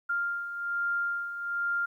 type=beating tone pair; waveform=sine; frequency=1396.9 / 1398.1 Hz; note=F6 / F6; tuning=0 / +1 cents; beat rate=1.2 Hz; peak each=-36 / -29 dBFS; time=0.09-1.86 s; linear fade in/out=10 ms; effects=11-bit